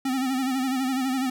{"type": "tone with vibrato", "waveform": "square", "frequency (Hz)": 261.6, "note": "C4", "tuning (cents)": 0, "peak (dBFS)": -24, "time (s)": [0.05, 1.3], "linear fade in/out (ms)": 5, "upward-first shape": "sine", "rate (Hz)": 12, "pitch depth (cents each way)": 66, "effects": []}